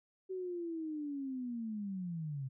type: linear sweep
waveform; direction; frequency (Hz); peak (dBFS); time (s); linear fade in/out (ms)
sine; down; 380 to 128.6; -37; 0.29-2.49; 20
effects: none